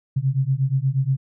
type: beating tone pair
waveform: sine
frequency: 130.1 / 138.5 Hz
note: C3 / C#3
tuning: -9 / -1 cents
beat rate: 8.4 Hz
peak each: -21 dBFS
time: 0.16-1.17 s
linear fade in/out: 10 ms
effects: none